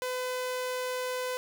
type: tone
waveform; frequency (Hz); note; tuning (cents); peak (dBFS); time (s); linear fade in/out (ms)
sawtooth; 505; B4; +39; -27; 0.02-1.37; 0
effects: none